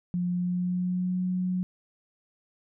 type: tone with pitch glide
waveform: sine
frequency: 177.4 to 182.7 Hz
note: F3 to F#3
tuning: +27 to -22 cents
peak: -25 dBFS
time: 0.14-1.63 s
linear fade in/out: 0 ms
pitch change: +51 cents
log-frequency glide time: 0.27-1.21 s
effects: none